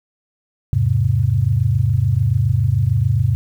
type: chord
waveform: sine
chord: E augmented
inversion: none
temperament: equal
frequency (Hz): 82.41 / 103.83 / 130.81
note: E2 / G#2 / B#2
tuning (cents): 0 / 0 / 0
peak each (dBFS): -22 / -16 / -17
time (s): 0.73-3.35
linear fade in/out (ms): 0
effects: 8-bit